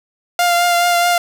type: tone with vibrato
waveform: sawtooth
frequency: 698.5 Hz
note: F5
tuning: in tune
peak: -8 dBFS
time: 0.39-1.18 s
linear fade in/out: 2 ms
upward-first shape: triangle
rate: 4.7 Hz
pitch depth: 21 cents each way
effects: none